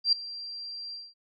sine tone with ADSR envelope, 4729 Hz, D8, 11 cents sharp, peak -17 dBFS, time 0.04-1.14 s, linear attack 87 ms, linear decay 3 ms, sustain -19 dB, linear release 210 ms, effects none

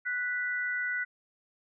sine tone pair together, 1478.8 / 1974 Hz, F#6 / B6, -1 / -1 cents, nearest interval perfect fourth, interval 500 cents, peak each -31 / -33 dBFS, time 0.05-1.05 s, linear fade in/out 20 ms, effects none

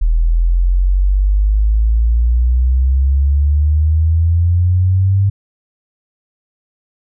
sine exponential sweep, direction up, 39.47 to 99.7 Hz, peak -9 dBFS, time 0.01-5.3 s, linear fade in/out 10 ms, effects none

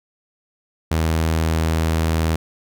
sawtooth tone, 80.6 Hz, E2, 38 cents flat, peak -13 dBFS, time 0.91-2.36 s, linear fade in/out 5 ms, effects none

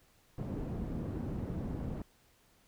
white low-pass noise, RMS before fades -38 dBFS, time 0.38-2.02 s, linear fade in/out 2 ms, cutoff 230 Hz, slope 12 dB/octave, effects pink hiss -67 dBFS RMS until 2.67 s

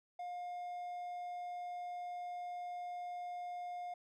triangle tone, 711 Hz, F5, 31 cents sharp, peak -39 dBFS, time 0.19-3.94 s, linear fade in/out 5 ms, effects none

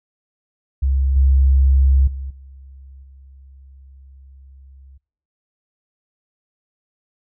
sine tone with level steps, 67.2 Hz, C2, 47 cents sharp, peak -14 / -10 / -25 / -38 / -41 dBFS, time 0.82-4.98 s, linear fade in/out 10 ms, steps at 1.16 / 2.07 / 2.3 / 3.03 s, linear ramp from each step 5 ms, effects noise-tail reverb RT60 0.7 s tail -26 dB re dry

